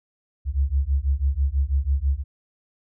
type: beating tone pair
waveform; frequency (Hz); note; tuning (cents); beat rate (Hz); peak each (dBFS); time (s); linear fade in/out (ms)
sine; 66.1 / 72.2; C2 / D2; +18 / -29; 6.1; -22 / -22; 0.45-2.24; 50
effects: none